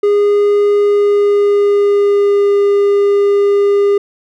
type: tone with pitch glide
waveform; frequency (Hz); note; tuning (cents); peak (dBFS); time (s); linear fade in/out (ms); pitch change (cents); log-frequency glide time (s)
triangle; 410 to 403.9; G#4 to G#4; -22 to -48; -6; 0.03-3.98; 5; -26; 0.79-2.56
effects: none